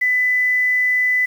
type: tone with quantisation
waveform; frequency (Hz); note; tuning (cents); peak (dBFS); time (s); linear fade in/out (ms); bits
sine; 1999; B6; +20; -14; 0.01-1.26; 10; 7
effects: none